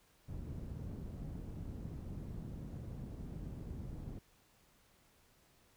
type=low-pass noise; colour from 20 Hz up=white; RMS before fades=-45 dBFS; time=0.28-4.19 s; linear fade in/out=10 ms; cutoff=150 Hz; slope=12 dB/octave; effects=pink hiss -69 dBFS RMS until 5.76 s